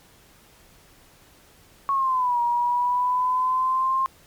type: exponential two-way sweep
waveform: sine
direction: down then up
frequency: 1111 to 950 to 1063 Hz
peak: -19 dBFS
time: 1.89-4.06 s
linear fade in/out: 0 ms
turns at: 2.41 s
effects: pink hiss -54 dBFS RMS until 4.26 s + MP3 96 kbps